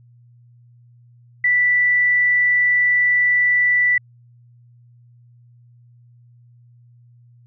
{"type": "tone", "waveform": "sine", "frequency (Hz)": 1970, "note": "B6", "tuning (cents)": -5, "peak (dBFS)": -13, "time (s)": [1.44, 3.98], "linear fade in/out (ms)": 5, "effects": ["added 120 Hz sine -47 dBFS peak until 7.46 s"]}